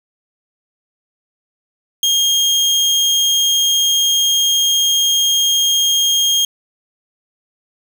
30% pulse tone, 3233 Hz, G#7, 47 cents flat, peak -9 dBFS, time 2.03-6.45 s, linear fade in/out 2 ms, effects none

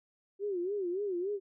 sine tone with vibrato, 379.1 Hz, F#4, 42 cents sharp, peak -31 dBFS, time 0.39-1.4 s, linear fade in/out 50 ms, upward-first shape sine, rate 3.5 Hz, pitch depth 160 cents each way, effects none

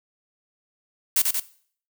blue noise with echo, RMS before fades -19 dBFS, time 1.16-1.22 s, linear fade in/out 5 ms, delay 90 ms, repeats 2, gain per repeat -3 dB, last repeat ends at 1.4 s, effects noise-tail reverb RT60 0.5 s tail -17 dB re dry

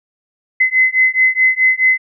sine beating tone pair, 2039 / 2043.7 Hz, C7 / C7, -45 / -41 cents, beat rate 4.7 Hz, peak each -13 dBFS, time 0.6-1.98 s, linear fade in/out 10 ms, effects none

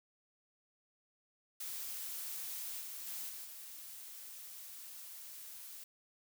blue noise with level steps, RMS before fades -43 / -46 / -43 / -47 / -50 dBFS, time 1.6-5.84 s, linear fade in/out 5 ms, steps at 2.8 / 3.06 / 3.28 / 3.44 s, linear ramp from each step 20 ms, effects none

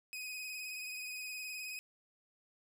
sawtooth tone with vibrato, 2507 Hz, D#7, 12 cents sharp, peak -38 dBFS, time 0.13-1.79 s, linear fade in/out 0 ms, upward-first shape sine, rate 19 Hz, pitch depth 33 cents each way, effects none

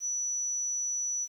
sine tone, 5920 Hz, F#8, in tune, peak -29 dBFS, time 0-1.28 s, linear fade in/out 50 ms, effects 10-bit

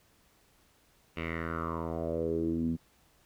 10% pulse tone with low-pass filter sweep, 82.41 Hz, E2, in tune, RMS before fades -33 dBFS, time 1.16-2.77 s, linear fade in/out 20 ms, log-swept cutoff 2600 to 210 Hz, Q 5, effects pink hiss -66 dBFS RMS until 3.25 s

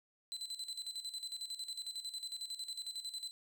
35% pulse tone with tremolo, 4034 Hz, B7, 36 cents sharp, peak -38 dBFS, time 0.32-3.31 s, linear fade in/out 0 ms, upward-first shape square, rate 11 Hz, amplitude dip 70%, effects none

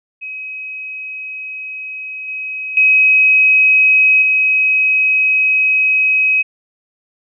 sine tone with level steps, 2540 Hz, D#7, 35 cents sharp, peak -24 / -21 / -7 / -10 dBFS, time 0.21-6.43 s, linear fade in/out 20 ms, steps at 2.28 / 2.77 / 4.22 s, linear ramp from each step 2 ms, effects none

